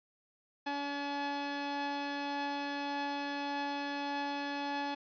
sawtooth tone pair together, 284.9 / 853 Hz, C#4 / G#5, +48 / +46 cents, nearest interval octave + perfect fifth, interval 1898 cents, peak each -34 / -33 dBFS, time 0.66-4.95 s, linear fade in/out 10 ms, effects resampled to 11025 Hz

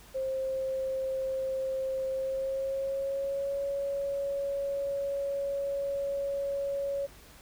sine tone with pitch glide, 529 to 557.9 Hz, C5 to C#5, +19 to +11 cents, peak -29 dBFS, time 0.14-7.07 s, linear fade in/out 20 ms, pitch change +92 cents, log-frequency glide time 2.13-3.59 s, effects added 50 Hz sine -57 dBFS peak until 7.41 s + pink hiss -54 dBFS RMS until 7.41 s

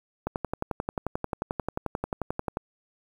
click train, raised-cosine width 1 ms, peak -14 dBFS, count 27, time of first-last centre 0.27-2.571 s, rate 11.3 Hz, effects 8-bit

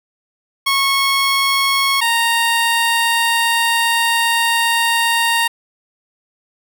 15% pulse tone pair in turn, 1097 / 927.5 Hz, C#6 / A#5, -18 / -9 cents, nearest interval minor third, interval 291 cents, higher first, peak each -7 dBFS, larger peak neither, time 0.66-2.01 / 2.01-5.48 s, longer second, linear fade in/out 10 ms, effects none

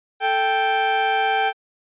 sawtooth tone pair together, 440 / 784 Hz, A4 / G5, 0 / 0 cents, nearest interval minor seventh, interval 1000 cents, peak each -22 / -14 dBFS, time 0.2-1.53 s, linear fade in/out 50 ms, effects resampled to 8000 Hz

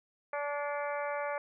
harmonic tone with a mistuned harmonic, 289 Hz, D4, 28 cents flat, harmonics 2 / 3 / 4 / 5 / 6 / 7 / 8, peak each -35 / -39 / -41 / -43 / -45 / -46 / -47 dBFS, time 0.33-1.38 s, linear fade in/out 2 ms, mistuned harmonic 7, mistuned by +45 cents, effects none

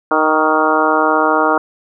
harmonic tone with a mistuned harmonic, 155.7 Hz, D#3, 2 cents sharp, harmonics 2 / 3 / 4 / 5 / 6 / 7 / 8 / 9, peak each -19 / -19 / -19 / -19 / -19 / -19 / -19 / -19 dBFS, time 0.11-1.58 s, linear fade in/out 2 ms, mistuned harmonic 7, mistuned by +33 cents, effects none

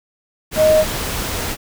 sine tone in noise, 622.3 Hz, D#5, in tune, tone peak -9 dBFS, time 0.56-0.85 s, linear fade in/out 50 ms, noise pink, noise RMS -23 dBFS, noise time 0.51-1.57 s, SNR +11 dB, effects none

